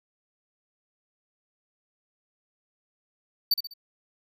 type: tone with echo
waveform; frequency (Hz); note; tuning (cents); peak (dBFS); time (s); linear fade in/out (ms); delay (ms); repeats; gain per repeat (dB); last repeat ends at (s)
square; 4580; D8; -44; -19; 3.51-3.54; 5; 66; 3; -8; 3.738
effects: none